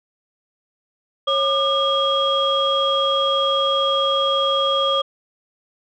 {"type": "tone cluster", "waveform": "sine", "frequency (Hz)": [548, 1203, 3279], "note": ["C#5", "D6", "G#7"], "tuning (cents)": [-20, 41, -23], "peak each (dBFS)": -20, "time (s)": [1.27, 5.02], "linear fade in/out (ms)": 10, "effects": ["tanh soft clip ceiling -8 dBFS"]}